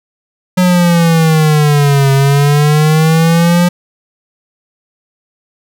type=exponential two-way sweep; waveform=square; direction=down then up; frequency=183.6 to 135.9 to 177.2 Hz; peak=-7 dBFS; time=0.57-3.69 s; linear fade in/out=10 ms; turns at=2.12 s; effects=none